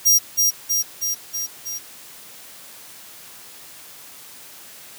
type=tone with echo; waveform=sawtooth; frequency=5700 Hz; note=F8; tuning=34 cents sharp; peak=-9 dBFS; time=0.05-0.19 s; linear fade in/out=20 ms; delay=320 ms; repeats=5; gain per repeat=-3 dB; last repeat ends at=1.79 s; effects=white hiss -42 dBFS RMS until 4.98 s + high-pass 100 Hz 12 dB/octave